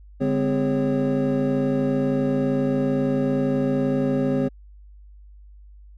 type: tone cluster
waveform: triangle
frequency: 146.5 / 204.3 / 256.9 / 407.1 / 548 Hz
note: D3 / G#3 / C4 / G#4 / C#5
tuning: -4 / -28 / -32 / -35 / -20 cents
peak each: -25 / -28 / -20 / -26 / -25 dBFS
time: 0.2-4.49 s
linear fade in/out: 20 ms
effects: added 50 Hz sine -43 dBFS peak until 5.97 s